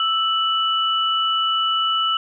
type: tone pair together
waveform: sine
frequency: 1318.5 / 2960 Hz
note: E6 / F#7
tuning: 0 / 0 cents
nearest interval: octave + major second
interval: 1400 cents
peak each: -20 dBFS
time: 0-2.17 s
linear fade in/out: 2 ms
effects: none